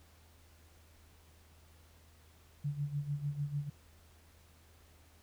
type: tone with tremolo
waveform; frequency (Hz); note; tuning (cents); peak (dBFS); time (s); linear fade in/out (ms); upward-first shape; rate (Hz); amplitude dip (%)
sine; 144.5; D3; -28; -31; 2.64-3.7; 10; sine; 6.7; 75
effects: added 80 Hz sine -61 dBFS peak until 5.22 s + pink hiss -65 dBFS RMS until 5.22 s